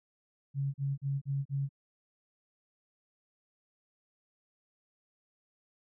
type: tone bursts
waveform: sine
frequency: 138.59 Hz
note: C#3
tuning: in tune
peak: -29 dBFS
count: 5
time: 0.54-1.692 s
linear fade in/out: 50 ms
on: 200 ms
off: 38 ms
effects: none